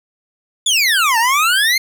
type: exponential two-way sweep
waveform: 25% pulse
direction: down then up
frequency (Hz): 3565 to 880 to 2151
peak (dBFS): -8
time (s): 0.66-1.78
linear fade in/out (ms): 5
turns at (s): 1.18
effects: none